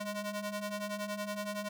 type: ring-modulated tone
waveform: sawtooth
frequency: 415.3 Hz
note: G#4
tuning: in tune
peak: -29 dBFS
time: 0-1.69 s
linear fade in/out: 10 ms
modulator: 213 Hz
effects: none